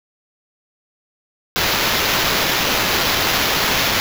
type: noise with sample-and-hold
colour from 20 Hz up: white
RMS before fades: -18 dBFS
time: 1.56-4 s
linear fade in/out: 0 ms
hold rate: 8820 Hz
effects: none